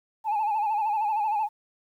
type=tone with vibrato; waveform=sine; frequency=852 Hz; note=G#5; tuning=44 cents sharp; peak=-21 dBFS; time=0.24-1.49 s; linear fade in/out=50 ms; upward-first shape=sine; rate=13 Hz; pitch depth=79 cents each way; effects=tanh soft clip ceiling -21 dBFS + 10-bit